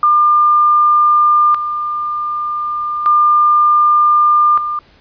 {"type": "tone with tremolo", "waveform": "sine", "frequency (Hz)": 1200, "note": "D6", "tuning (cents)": 37, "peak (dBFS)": -7, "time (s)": [0.03, 4.79], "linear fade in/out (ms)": 2, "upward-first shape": "square", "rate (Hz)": 0.33, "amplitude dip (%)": 65, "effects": ["pink hiss -48 dBFS RMS until 5 s", "resampled to 11025 Hz"]}